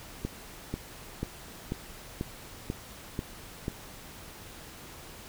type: click train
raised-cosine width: 3 ms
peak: -18 dBFS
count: 8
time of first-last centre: 0.25-3.681 s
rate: 2.04 Hz
effects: pink hiss -47 dBFS RMS until 5.28 s